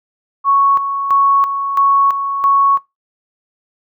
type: tone with tremolo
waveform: sine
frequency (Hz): 1108.7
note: C#6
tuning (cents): 0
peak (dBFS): -8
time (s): 0.44-2.8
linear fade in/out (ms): 50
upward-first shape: square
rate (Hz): 1.5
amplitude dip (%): 60
effects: noise-tail reverb RT60 0.2 s tail -21 dB re dry